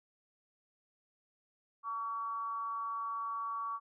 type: tone with frequency modulation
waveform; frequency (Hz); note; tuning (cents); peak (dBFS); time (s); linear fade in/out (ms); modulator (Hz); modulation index
sine; 1134; C#6; +39; -35; 1.83-3.8; 50; 224; 0.39
effects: none